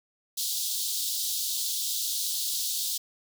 pink high-pass noise, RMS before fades -30 dBFS, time 0.37-2.98 s, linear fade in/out 10 ms, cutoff 3500 Hz, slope 48 dB/octave, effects none

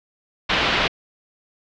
white low-pass noise, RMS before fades -20 dBFS, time 0.49-0.88 s, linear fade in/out 10 ms, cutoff 3600 Hz, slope 24 dB/octave, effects low-pass 6000 Hz 12 dB/octave

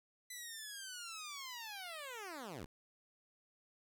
10% pulse linear sweep, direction down, 2010 to 51.91 Hz, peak -37 dBFS, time 0.3-2.66 s, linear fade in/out 5 ms, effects none

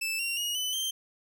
sawtooth tone with pitch steps, 2637 / 2755 / 2879 / 3008 / 3143 Hz, E7 / F7 / F#7 / F#7 / G7, 0 / -24 / -48 / +28 / +4 cents, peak -26 dBFS, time 0.01-0.91 s, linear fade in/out 10 ms, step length 180 ms, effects none

